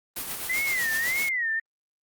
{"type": "noise with tremolo", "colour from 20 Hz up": "white", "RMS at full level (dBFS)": -31, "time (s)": [0.16, 1.29], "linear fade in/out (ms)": 5, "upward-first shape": "sine", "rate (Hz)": 7.9, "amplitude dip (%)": 45}
{"type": "tone with vibrato", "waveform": "sine", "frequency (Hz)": 1975.5, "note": "B6", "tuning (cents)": 0, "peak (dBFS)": -24, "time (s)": [0.49, 1.6], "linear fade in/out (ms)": 10, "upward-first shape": "sine", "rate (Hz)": 1.7, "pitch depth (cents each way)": 180}
{"effects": ["Opus 32 kbps"]}